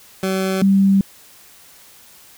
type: tone pair in turn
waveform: 20% pulse / sine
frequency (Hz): 190 / 195.23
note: F#3 / G3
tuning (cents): +46 / -7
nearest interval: unison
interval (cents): 47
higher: second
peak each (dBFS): -13 / -10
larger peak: second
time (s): 0.23-0.62 / 0.62-1.01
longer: neither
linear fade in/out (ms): 2
effects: white hiss -46 dBFS RMS until 2.37 s